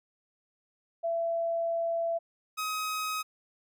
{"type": "tone pair in turn", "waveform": ["sine", "sawtooth"], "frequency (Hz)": [670, 1264.8], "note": ["E5", "D#6"], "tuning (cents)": [28, 28], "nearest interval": "major seventh", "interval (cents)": 1100, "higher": "second", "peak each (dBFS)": -27, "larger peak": "neither", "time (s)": [[1.03, 2.19], [2.57, 3.23]], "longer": "first", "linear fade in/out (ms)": 20, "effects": []}